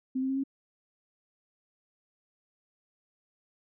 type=tone with pitch steps; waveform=sine; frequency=260.1 / 264 / 268 / 272.1 Hz; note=C4 / C4 / C4 / C#4; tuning=-10 / +16 / +42 / -32 cents; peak=-27 dBFS; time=0.15-0.438 s; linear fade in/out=10 ms; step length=72 ms; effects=none